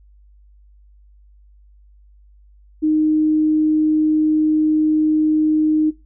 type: tone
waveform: sine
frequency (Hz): 309.1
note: D#4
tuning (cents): -11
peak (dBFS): -13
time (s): 2.82-5.91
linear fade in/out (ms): 20
effects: noise-tail reverb RT60 0.2 s tail -17 dB re dry + added 50 Hz sine -46 dBFS peak until 6.05 s